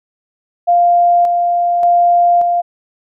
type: tone with tremolo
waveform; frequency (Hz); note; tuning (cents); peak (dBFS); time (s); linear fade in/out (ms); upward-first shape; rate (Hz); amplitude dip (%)
sine; 698; F5; -1; -7; 0.67-2.62; 20; square; 0.86; 35
effects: none